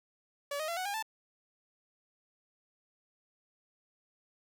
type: tone with pitch steps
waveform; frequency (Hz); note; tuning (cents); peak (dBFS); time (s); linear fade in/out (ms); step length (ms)
sawtooth; 571 / 622.7 / 679 / 740.5 / 807.5 / 880.6; D5 / D#5 / F5 / F#5 / G#5 / A5; -49 / +1 / -49 / +1 / -49 / +1; -30; 0.51-1.026; 5; 86
effects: none